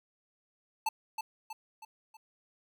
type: tone with echo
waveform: square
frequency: 880 Hz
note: A5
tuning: in tune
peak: -28 dBFS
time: 0.86-0.89 s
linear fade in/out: 5 ms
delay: 320 ms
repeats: 4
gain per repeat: -6 dB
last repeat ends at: 2.17 s
effects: none